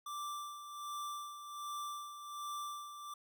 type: tone with tremolo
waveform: square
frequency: 1174.7 Hz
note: D6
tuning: in tune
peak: -40 dBFS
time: 0.06-3.14 s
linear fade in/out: 5 ms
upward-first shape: sine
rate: 1.3 Hz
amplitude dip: 60%
effects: none